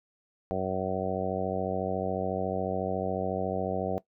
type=harmonic tone; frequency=94 Hz; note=F#2; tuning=28 cents sharp; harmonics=1 / 2 / 3 / 4 / 5 / 6 / 7 / 8; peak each=-39 / -35 / -39 / -37 / -34 / -35 / -34 / -36 dBFS; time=0.51-3.98 s; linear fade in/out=0 ms; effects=noise-tail reverb RT60 0.1 s tail -18 dB re dry